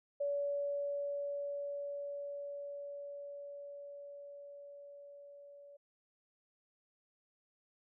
sine tone with level ramp, 570 Hz, C#5, 48 cents sharp, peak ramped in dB -32 to -53 dBFS, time 0.2-5.77 s, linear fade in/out 10 ms, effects none

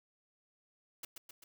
white noise with echo, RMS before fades -43 dBFS, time 1.03-1.05 s, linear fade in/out 5 ms, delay 130 ms, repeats 3, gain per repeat -4 dB, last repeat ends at 1.44 s, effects none

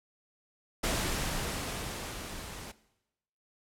pink noise with level ramp, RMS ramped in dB -30 to -44 dBFS, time 0.83-2.72 s, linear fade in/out 10 ms, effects noise-tail reverb RT60 0.9 s tail -18 dB re dry + low-pass 12000 Hz 12 dB/octave

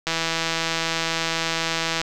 click train, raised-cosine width 0.2 ms, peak -6 dBFS, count 320, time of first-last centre 0.07-2.015 s, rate 164 Hz, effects none

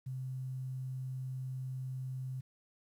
sine tone with quantisation, 130 Hz, C3, 11 cents flat, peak -37 dBFS, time 0.06-2.41 s, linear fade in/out 10 ms, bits 11, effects none

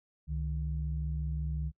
sine tone pair together, 68.4 / 153.8 Hz, C#2 / D#3, -23 / -20 cents, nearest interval octave + major second, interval 1403 cents, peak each -32 / -35 dBFS, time 0.27-1.72 s, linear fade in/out 50 ms, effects noise-tail reverb RT60 0.1 s tail -25 dB re dry + tanh soft clip ceiling -23 dBFS

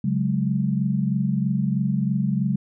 sine chord, C# suspended fourth, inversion none, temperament just, 138.59 / 184.79 / 207.9 Hz, C#3 / F#3 / G#3, 0 / -2 / +2 cents, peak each -24 dBFS, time 0.04-2.56 s, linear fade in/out 5 ms, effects none

